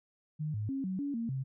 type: tone with pitch steps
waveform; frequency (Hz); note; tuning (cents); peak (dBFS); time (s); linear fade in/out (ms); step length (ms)
sine; 152.9 / 105.7 / 270.6 / 187.8 / 283.7 / 230.4 / 133; D#3 / G#2 / C#4 / F#3 / C#4 / A#3 / C3; -30 / +31 / -42 / +26 / +40 / -20 / +29; -32; 0.39-1.44; 20; 150
effects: none